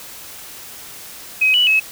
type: tone with pitch steps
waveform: sine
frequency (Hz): 2532 / 2954 / 2577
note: D#7 / F#7 / E7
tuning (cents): +30 / -3 / -40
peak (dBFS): -11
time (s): 1.41-1.8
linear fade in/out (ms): 10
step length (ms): 130
effects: white hiss -36 dBFS RMS until 1.91 s